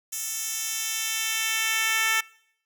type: tone with high-pass filter sweep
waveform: 10% pulse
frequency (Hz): 443.9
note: A4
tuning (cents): +15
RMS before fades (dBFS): -27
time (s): 0.12-2.21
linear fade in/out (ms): 10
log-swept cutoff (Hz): 7300 to 1700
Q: 0.97
effects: noise-tail reverb RT60 0.7 s tail -23 dB re dry